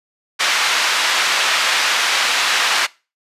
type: band-pass noise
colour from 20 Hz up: pink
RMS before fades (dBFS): -17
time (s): 0.39-2.87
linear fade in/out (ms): 20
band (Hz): 1300 to 4900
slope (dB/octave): 12
effects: noise-tail reverb RT60 0.3 s tail -22 dB re dry + resampled to 32000 Hz